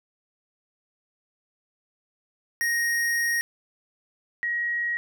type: tone pair in turn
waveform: square / sine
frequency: 1871 / 1897.1 Hz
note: A#6 / A#6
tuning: +6 / +30 cents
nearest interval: unison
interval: 24 cents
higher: second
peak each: -23 / -24 dBFS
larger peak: first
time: 2.61-3.41 / 4.43-4.97 s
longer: first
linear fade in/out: 0 ms
effects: none